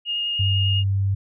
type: tone with vibrato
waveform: sine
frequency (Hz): 2846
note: F7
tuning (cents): +32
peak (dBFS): -22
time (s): 0.05-0.84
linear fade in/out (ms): 50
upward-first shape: triangle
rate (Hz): 10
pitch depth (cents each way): 9
type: tone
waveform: sine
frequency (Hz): 98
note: G2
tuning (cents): 0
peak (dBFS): -18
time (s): 0.39-1.15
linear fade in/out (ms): 10
effects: none